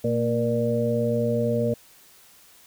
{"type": "harmonic tone with a mistuned harmonic", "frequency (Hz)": 118.4, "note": "A#2", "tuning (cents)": 27, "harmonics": [1, 2, 4, 5], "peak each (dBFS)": [-27, -26, -25, -27], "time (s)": [0.04, 1.74], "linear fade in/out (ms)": 5, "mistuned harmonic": 2, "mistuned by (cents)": -48, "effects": ["white hiss -53 dBFS RMS until 2.66 s"]}